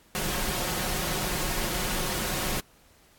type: noise with comb filter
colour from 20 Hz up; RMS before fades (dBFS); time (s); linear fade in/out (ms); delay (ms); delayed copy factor
pink; -29; 0.15-2.6; 0; 5.5; +0.6
effects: pink hiss -59 dBFS RMS until 3.18 s + AAC 64 kbps